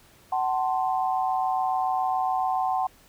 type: chord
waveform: sine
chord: F# diminished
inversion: none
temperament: equal with one note detuned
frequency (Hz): 752.9 / 880 / 1046.5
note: F#5 / A5 / C6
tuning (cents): +30 / 0 / 0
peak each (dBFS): -24 / -30 / -30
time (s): 0.32-2.87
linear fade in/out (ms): 5
effects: pink hiss -56 dBFS RMS until 3.08 s